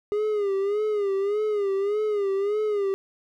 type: tone with vibrato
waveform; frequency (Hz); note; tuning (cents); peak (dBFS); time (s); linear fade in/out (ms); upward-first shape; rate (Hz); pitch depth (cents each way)
triangle; 408.4; G#4; -29; -20; 0.12-2.94; 0; sine; 1.7; 87
effects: none